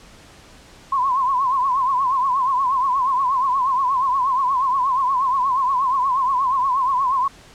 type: tone with vibrato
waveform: sine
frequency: 1046.5 Hz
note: C6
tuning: in tune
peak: -16 dBFS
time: 0.92-7.28 s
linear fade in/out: 5 ms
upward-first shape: triangle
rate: 8.4 Hz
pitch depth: 130 cents each way
effects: pink hiss -46 dBFS RMS until 7.54 s + low-pass 8000 Hz 12 dB/octave